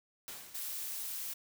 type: noise with exponential decay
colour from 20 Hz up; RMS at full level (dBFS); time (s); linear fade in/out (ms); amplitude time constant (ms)
white; -43; 0.28-1.11; 0; 180
type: noise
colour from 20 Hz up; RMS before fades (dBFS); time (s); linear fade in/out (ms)
blue; -40; 0.54-1.34; 10
effects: none